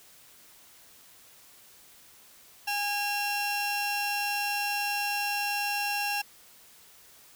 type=tone pair together; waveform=30% pulse; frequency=819.2 / 2730 Hz; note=G#5 / F7; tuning=-24 / -40 cents; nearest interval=octave + major sixth; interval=2084 cents; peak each=-28 dBFS; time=2.67-6.22 s; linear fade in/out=10 ms; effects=white hiss -55 dBFS RMS until 7.35 s